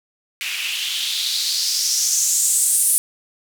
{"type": "noise with band-pass filter sweep", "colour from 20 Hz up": "blue", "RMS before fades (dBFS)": -20, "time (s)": [0.41, 2.98], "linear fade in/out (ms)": 0, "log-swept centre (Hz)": [2400, 10000], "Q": 3.7, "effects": []}